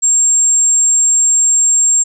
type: tone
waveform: sine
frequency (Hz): 7459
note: A#8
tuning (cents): 0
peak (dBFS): -8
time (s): 0.02-2.04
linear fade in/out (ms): 20
effects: none